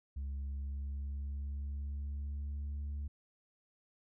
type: tone with pitch glide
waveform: sine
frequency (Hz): 69 to 72.18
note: C#2 to D2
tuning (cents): -7 to -29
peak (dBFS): -34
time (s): 0.16-3.08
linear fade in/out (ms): 10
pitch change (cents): +78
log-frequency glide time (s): 0.36-2.84
effects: tanh soft clip ceiling -36 dBFS